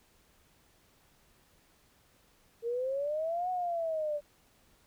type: exponential two-way sweep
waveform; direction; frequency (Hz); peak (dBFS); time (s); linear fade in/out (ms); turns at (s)
sine; up then down; 456.8 to 740 to 580; -30; 2.62-4.21; 50; 3.5
effects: pink hiss -66 dBFS RMS until 4.86 s